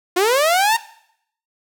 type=linear sweep; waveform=sawtooth; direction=up; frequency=343.3 to 932.3 Hz; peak=-10 dBFS; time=0.16-0.77 s; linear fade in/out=10 ms; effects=noise-tail reverb RT60 0.7 s tail -18 dB re dry